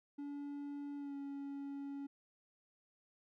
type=tone with pitch glide; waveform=triangle; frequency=286.1 to 279.9 Hz; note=D4 to C#4; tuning=-45 to +17 cents; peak=-40 dBFS; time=0.18-2.07 s; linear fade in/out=10 ms; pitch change=-38 cents; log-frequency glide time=0.97-1.15 s; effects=none